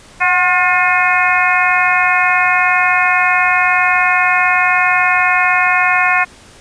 harmonic tone with a mistuned harmonic, 358.1 Hz, F4, 43 cents sharp, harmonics 2 / 3 / 4 / 5 / 6 / 7, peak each -17 / -17 / -17 / -17 / -17 / -17 dBFS, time 0.2-6.25 s, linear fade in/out 20 ms, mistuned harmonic 2, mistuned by +41 cents, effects pink hiss -41 dBFS RMS until 6.6 s + resampled to 22050 Hz

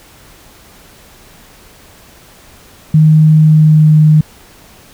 sine tone with pitch glide, 155.56 to 153.95 Hz, D#3 to D#3, 0 to -18 cents, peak -3 dBFS, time 2.94-4.21 s, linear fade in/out 5 ms, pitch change -18 cents, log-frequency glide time 3.36-3.95 s, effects pink hiss -41 dBFS RMS until 4.93 s

